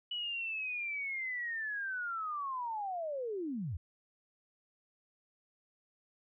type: linear sweep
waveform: sine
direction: down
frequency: 2960 to 69.2 Hz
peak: -35 dBFS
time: 0.11-3.77 s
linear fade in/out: 5 ms
effects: none